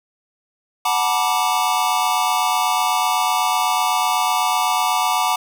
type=chord; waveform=square; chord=B minor seventh; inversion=second; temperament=equal with one note detuned; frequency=740 / 880 / 968 / 1174.7 Hz; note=F#5 / A5 / B5 / D6; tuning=0 / 0 / -35 / 0 cents; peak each=-23 dBFS; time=0.85-5.36 s; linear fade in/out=5 ms; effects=none